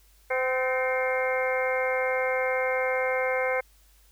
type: harmonic tone with a mistuned harmonic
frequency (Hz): 257.3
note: C4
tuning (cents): -29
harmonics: 2 / 3 / 4 / 5 / 6 / 7 / 8 / 9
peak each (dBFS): -26 / -33 / -36 / -39 / -34 / -40 / -30 / -42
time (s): 0.3-3.61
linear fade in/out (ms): 10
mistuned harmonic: 8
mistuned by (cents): +57
effects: added 50 Hz sine -57 dBFS peak until 4.11 s + white hiss -62 dBFS RMS until 4.11 s